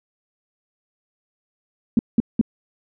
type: tone bursts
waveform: sine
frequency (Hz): 229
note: A#3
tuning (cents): -31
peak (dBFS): -11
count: 3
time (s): 1.97-2.413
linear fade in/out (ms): 2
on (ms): 21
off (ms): 190
effects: none